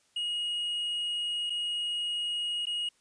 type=tone with dropouts; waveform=triangle; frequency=2883 Hz; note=F#7; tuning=46 cents flat; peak=-28 dBFS; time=0.16-2.89 s; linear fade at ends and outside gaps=5 ms; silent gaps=1.498-1.502 / 2.656-2.668 s; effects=white hiss -68 dBFS RMS until 3 s + resampled to 22050 Hz